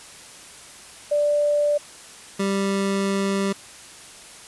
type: tone pair in turn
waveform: sine / 25% pulse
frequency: 587.3 / 196.51 Hz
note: D5 / G3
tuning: 0 / +5 cents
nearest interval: octave + perfect fifth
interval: 1895 cents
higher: first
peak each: -17 dBFS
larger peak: neither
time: 1.11-1.78 / 2.39-3.53 s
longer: second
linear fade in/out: 10 ms
effects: white hiss -43 dBFS RMS until 4.47 s + resampled to 24000 Hz